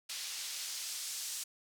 white noise with band-pass filter sweep, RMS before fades -41 dBFS, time 0.09-1.44 s, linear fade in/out 10 ms, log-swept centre 4100 to 6500 Hz, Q 1, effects none

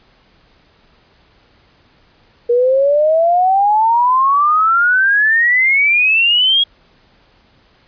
sine exponential sweep, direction up, 471.8 to 3322 Hz, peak -9 dBFS, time 2.49-6.64 s, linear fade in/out 10 ms, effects pink hiss -52 dBFS RMS until 7.87 s + resampled to 11025 Hz

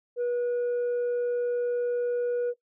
sine tone, 484.7 Hz, B4, 32 cents flat, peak -22 dBFS, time 0.16-2.54 s, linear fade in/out 50 ms, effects noise-tail reverb RT60 0.1 s tail -17 dB re dry + tanh soft clip ceiling -24 dBFS

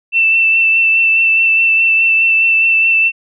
sine tone with vibrato, 2669 Hz, E7, 21 cents sharp, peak -8 dBFS, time 0.12-3.12 s, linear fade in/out 50 ms, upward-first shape sine, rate 4.8 Hz, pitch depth 17 cents each way, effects none

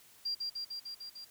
sine tone with echo, 4758 Hz, D8, 22 cents sharp, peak -32 dBFS, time 0.25-0.35 s, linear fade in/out 10 ms, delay 150 ms, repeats 6, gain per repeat -2 dB, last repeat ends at 1.25 s, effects white hiss -60 dBFS RMS until 1.3 s

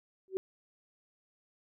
sine tone with exponential growth, 379.7 Hz, F#4, 45 cents sharp, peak -25 dBFS, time 0.28-0.37 s, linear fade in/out 0 ms, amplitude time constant 19 ms, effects none

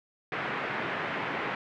white band-pass noise, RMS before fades -33 dBFS, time 0.32-1.55 s, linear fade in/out 2 ms, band 120 to 2200 Hz, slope 24 dB/octave, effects none

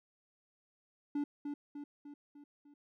triangle tone with echo, 289.5 Hz, D4, 25 cents flat, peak -30 dBFS, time 1.15-1.24 s, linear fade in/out 5 ms, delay 300 ms, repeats 5, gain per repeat -5 dB, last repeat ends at 2.74 s, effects none

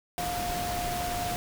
sine tone in noise, 708 Hz, F5, 23 cents sharp, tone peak -31 dBFS, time 0.18-1.36 s, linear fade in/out 0 ms, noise pink, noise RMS -34 dBFS, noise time 0.18-1.36 s, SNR 0 dB, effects none

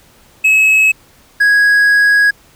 triangle tone pair in turn, 2575 / 1658.4 Hz, E7 / G#6, -41 / -3 cents, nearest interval minor sixth, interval 762 cents, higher first, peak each -5 dBFS, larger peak neither, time 0.44-0.92 / 1.4-2.31 s, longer second, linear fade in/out 10 ms, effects pink hiss -47 dBFS RMS until 2.55 s

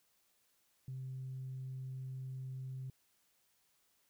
sine tone, 130.81 Hz, C3, in tune, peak -40 dBFS, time 0.88-2.9 s, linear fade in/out 2 ms, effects tanh soft clip ceiling -37 dBFS + white hiss -75 dBFS RMS until 4.09 s

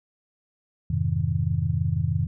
sine chord, F minor seventh, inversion none, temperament just, 87.31 / 104.77 / 130.96 / 157.15 Hz, F2 / Ab2 / C3 / Eb3, 0 / +16 / +2 / +18 cents, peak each -27 dBFS, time 0.9-2.27 s, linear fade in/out 5 ms, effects none

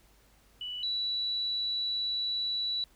sine tone pair in turn, 2960 / 3939 Hz, F#7 / B7, 0 / -5 cents, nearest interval perfect fourth, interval 495 cents, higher second, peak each -35 / -29 dBFS, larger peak second, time 0.61-0.83 / 0.83-2.84 s, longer second, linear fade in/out 2 ms, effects added 50 Hz sine -63 dBFS peak until 2.95 s + pink hiss -64 dBFS RMS until 2.95 s

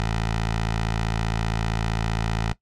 10% pulse tone with notch filter, 55.3 Hz, A1, 9 cents sharp, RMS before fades -25 dBFS, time 0-2.53 s, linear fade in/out 0 ms, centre 290 Hz, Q 0.85, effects noise-tail reverb RT60 0.1 s tail -18 dB re dry + low-pass 6000 Hz 12 dB/octave

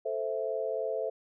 sine chord, A minor, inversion none, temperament equal, 440 / 523.3 / 659.3 Hz, A4 / C5 / E5, 0 / 0 / 0 cents, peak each -34 dBFS, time 0.05-1.1 s, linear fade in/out 10 ms, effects none

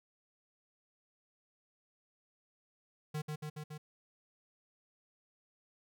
square tone with echo, 151.9 Hz, D#3, 41 cents flat, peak -36 dBFS, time 3.14-3.22 s, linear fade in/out 10 ms, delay 140 ms, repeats 4, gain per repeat -2 dB, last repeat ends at 3.78 s, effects none

